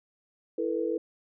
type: chord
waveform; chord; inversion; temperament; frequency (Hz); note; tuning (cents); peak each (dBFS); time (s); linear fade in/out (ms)
sine; E suspended fourth; none; equal with one note detuned; 329.6 / 440 / 487.1; E4 / A4 / B4; 0 / 0 / -24; -31; 0.58-0.98; 5
effects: none